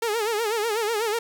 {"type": "tone with vibrato", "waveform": "sawtooth", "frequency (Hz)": 440, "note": "A4", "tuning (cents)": 0, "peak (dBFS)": -19, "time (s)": [0.02, 1.19], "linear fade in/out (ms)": 5, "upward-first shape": "sine", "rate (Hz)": 8.1, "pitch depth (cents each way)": 120, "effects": ["9-bit"]}